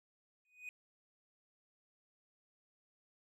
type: tone with exponential growth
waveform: triangle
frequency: 2489 Hz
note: D#7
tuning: in tune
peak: -39 dBFS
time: 0.45-0.69 s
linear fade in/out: 1 ms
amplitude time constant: 51 ms
effects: none